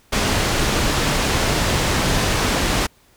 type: low-pass noise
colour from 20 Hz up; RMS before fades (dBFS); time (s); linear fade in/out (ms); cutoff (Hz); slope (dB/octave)
pink; -19; 0.12-2.87; 10; 7400; 12
effects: pink hiss -55 dBFS RMS until 3.16 s